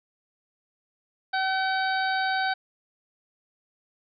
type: harmonic tone with a mistuned harmonic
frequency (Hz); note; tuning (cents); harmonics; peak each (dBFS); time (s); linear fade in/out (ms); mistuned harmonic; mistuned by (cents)
762; G5; -49; 1 / 2 / 3 / 4 / 5 / 6; -26 / -27 / -38 / -42 / -36 / -37; 1.33-2.54; 10; 4; +19
effects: none